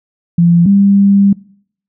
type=tone pair in turn; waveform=sine; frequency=171.2 / 198.93 Hz; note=F3 / G3; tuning=-34 / +26 cents; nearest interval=minor third; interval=260 cents; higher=second; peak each=-5 dBFS; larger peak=neither; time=0.38-0.66 / 0.66-1.33 s; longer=second; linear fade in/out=5 ms; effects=noise-tail reverb RT60 0.6 s tail -22 dB re dry